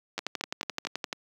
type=two click trains; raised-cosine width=0.2 ms; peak=-13 / -15 dBFS; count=12 / 4; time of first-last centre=0.18-1.128 / 0.19-0.851 s; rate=11.6 / 4.54 Hz; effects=high-pass 200 Hz 12 dB/octave + 9-bit